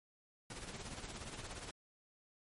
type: noise with tremolo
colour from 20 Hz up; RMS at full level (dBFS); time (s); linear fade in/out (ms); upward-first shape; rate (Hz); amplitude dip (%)
pink; -45; 0.5-1.71; 2; sine; 17; 55
effects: MP3 48 kbps